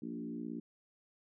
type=harmonic tone with a mistuned harmonic; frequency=58.27 Hz; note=A#1; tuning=in tune; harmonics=3 / 4 / 5 / 6 / 7; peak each=-48 / -42 / -43 / -49 / -55 dBFS; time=0.02-0.6 s; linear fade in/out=5 ms; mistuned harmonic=4; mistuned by=-16 cents; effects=none